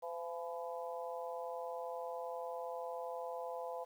harmonic tone with a mistuned harmonic, 170 Hz, F3, 46 cents flat, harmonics 3 / 4 / 5 / 6, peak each -43 / -45 / -47 / -49 dBFS, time 0.02-3.85 s, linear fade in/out 20 ms, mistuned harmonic 6, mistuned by -30 cents, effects 11-bit

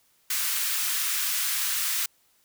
white high-pass noise, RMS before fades -27 dBFS, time 0.3-2.06 s, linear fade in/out 5 ms, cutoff 1200 Hz, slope 24 dB/octave, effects white hiss -65 dBFS RMS until 2.44 s

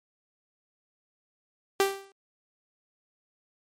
sawtooth tone with exponential decay, 392 Hz, G4, in tune, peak -14 dBFS, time 1.8-2.12 s, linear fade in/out 1 ms, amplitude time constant 69 ms, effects MP3 64 kbps

